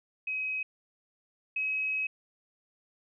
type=tone pair in turn; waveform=sine; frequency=2537 / 2550 Hz; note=D#7 / D#7; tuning=+33 / +42 cents; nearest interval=unison; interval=9 cents; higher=second; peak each=-30 / -28 dBFS; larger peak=second; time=0.27-0.63 / 1.56-2.07 s; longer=second; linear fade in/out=5 ms; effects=none